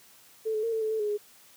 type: tone with pitch steps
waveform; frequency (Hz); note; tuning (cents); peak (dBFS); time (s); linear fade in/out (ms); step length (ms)
sine; 441 / 430.3 / 458 / 444.5 / 435.1 / 440.2 / 418.8 / 415.7; A4 / A4 / A#4 / A4 / A4 / A4 / G#4 / G#4; +4 / -39 / -31 / +18 / -19 / +1 / +15 / +2; -26; 0.45-1.178; 20; 91
effects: white hiss -56 dBFS RMS until 1.56 s + high-pass 80 Hz 12 dB/octave